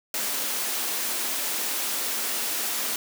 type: high-pass noise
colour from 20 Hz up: white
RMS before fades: -28 dBFS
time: 0.14-2.96 s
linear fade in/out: 2 ms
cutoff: 200 Hz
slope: 96 dB/octave
effects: none